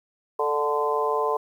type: harmonic tone with a mistuned harmonic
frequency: 146.83 Hz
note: D3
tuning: in tune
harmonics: 3 / 4 / 5 / 6 / 7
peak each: -25 / -30 / -31 / -30 / -26 dBFS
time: 0.39-1.37 s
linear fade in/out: 5 ms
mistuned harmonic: 4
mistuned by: +16 cents
effects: 9-bit